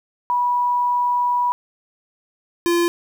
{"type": "tone pair in turn", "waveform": ["sine", "square"], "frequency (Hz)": [976, 344], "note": ["B5", "F4"], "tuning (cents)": [-21, -26], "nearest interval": "octave + tritone", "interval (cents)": 1805, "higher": "first", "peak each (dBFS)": -16, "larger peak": "neither", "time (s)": [[0.3, 1.52], [2.66, 2.88]], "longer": "first", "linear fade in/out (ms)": 0, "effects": ["9-bit"]}